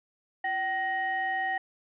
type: ring-modulated tone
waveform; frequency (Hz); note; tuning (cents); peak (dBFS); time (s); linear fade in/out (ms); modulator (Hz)
triangle; 554.4; C#5; 0; -22; 0.44-1.58; 5; 1320
effects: resampled to 8000 Hz